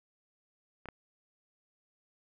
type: clicks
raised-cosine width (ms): 0.5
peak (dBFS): -29 / -26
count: 2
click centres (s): 0.857 / 0.887
effects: none